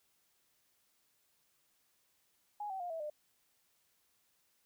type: tone with pitch steps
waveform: sine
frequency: 830.6 / 766.1 / 706.6 / 651.7 / 601.1 Hz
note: G#5 / G5 / F5 / E5 / D5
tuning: 0 / -40 / +20 / -20 / +40 cents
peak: -38 dBFS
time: 2.6-3.1 s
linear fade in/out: 5 ms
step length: 100 ms
effects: white hiss -75 dBFS RMS until 4.65 s